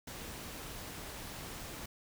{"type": "noise", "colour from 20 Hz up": "pink", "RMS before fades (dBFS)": -45, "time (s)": [0.07, 1.86], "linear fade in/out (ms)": 5, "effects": []}